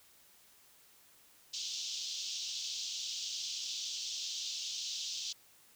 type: band-pass noise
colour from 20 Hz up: white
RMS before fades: -40 dBFS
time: 1.53-5.33 s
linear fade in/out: 10 ms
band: 3000 to 6400 Hz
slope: 48 dB/octave
effects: white hiss -63 dBFS RMS until 5.75 s